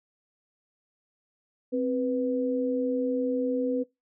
sine tone pair together, 261.6 / 493.8 Hz, C4 / B4, 0 / 0 cents, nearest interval major seventh, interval 1100 cents, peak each -27 dBFS, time 1.72-3.84 s, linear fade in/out 20 ms, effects noise-tail reverb RT60 0.2 s tail -22 dB re dry

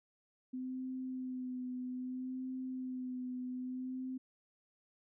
sine tone with vibrato, 255.1 Hz, C4, 44 cents flat, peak -38 dBFS, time 0.53-4.18 s, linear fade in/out 10 ms, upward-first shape sine, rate 0.62 Hz, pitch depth 24 cents each way, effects none

